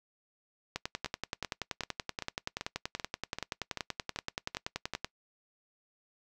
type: two click trains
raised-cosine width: 0.2 ms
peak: -16 / -18 dBFS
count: 46 / 11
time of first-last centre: 0.76-5.046 / 1.06-4.936 s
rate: 10.5 / 2.58 Hz
effects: noise-tail reverb RT60 0.1 s tail -23 dB re dry